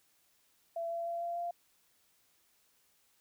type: tone with pitch steps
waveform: sine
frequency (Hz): 672 / 677.1 / 682.2 / 687.3 / 692.5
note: E5 / E5 / F5 / F5 / F5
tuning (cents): +33 / +46 / -41 / -28 / -15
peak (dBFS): -34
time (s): 0.76-1.51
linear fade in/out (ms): 5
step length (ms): 150
effects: white hiss -71 dBFS RMS until 3.2 s